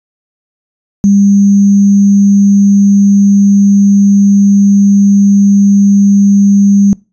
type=tone with sample-and-hold; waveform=sine; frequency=200 Hz; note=G3; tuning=35 cents sharp; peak=-3 dBFS; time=1.04-6.93 s; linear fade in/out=0 ms; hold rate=6300 Hz; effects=noise-tail reverb RT60 0.3 s tail -24 dB re dry + resampled to 24000 Hz